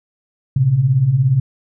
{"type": "beating tone pair", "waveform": "sine", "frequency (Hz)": [117.2, 134.2], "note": ["A#2", "C3"], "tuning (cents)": [10, 44], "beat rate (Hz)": 17, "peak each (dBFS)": [-18, -12], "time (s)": [0.56, 1.4], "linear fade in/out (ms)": 5, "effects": []}